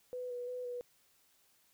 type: tone with vibrato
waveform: sine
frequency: 493.9 Hz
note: B4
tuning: in tune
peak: -38 dBFS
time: 0.13-0.81 s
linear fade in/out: 0 ms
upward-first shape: square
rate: 2.9 Hz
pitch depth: 17 cents each way
effects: white hiss -70 dBFS RMS until 1.73 s